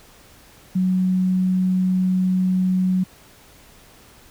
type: tone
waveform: sine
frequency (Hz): 185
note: F#3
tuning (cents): 0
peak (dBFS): -16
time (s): 0.75-3.04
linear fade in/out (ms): 10
effects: pink hiss -49 dBFS RMS until 4.3 s